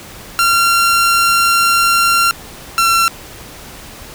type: tone pair in turn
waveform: sawtooth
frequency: 1375 / 1356.1 Hz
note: F6 / E6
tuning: -27 / +49 cents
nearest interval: unison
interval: 24 cents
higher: first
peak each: -6 dBFS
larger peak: neither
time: 0.39-2.31 / 2.78-3.08 s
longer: first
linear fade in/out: 0 ms
effects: pink hiss -34 dBFS RMS until 4.14 s